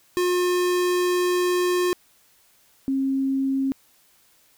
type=tone pair in turn; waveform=square / sine; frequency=358.3 / 269.2 Hz; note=F4 / C4; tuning=+44 / +49 cents; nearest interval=perfect fourth; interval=495 cents; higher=first; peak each=-20 dBFS; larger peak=neither; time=0.17-1.93 / 2.88-3.72 s; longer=first; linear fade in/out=0 ms; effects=white hiss -59 dBFS RMS until 4.57 s